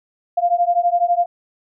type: beating tone pair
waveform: sine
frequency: 692 / 704 Hz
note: F5 / F5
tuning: -16 / +14 cents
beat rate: 12 Hz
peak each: -17 / -17 dBFS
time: 0.37-1.26 s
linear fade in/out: 10 ms
effects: none